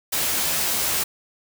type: noise with comb filter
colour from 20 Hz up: white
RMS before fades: -23 dBFS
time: 0.12-1.04 s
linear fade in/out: 10 ms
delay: 13 ms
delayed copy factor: +0.65
effects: none